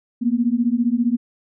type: beating tone pair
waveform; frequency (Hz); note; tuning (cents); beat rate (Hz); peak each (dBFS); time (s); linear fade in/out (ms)
sine; 230.9 / 245.9; A#3 / B3; -16 / -7; 15; -19; 0.21-1.17; 20
effects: none